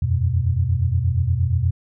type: chord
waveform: sine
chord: E suspended second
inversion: none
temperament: equal with one note detuned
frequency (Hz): 83.99 / 92.5 / 123.47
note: E2 / F#2 / B2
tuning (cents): +33 / 0 / 0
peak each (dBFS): -21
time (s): 0.02-1.71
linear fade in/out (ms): 5
effects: none